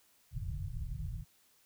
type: low-pass noise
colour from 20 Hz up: pink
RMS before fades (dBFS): -39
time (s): 0.31-1.25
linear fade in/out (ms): 50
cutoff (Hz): 160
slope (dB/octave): 96
effects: white hiss -68 dBFS RMS until 1.65 s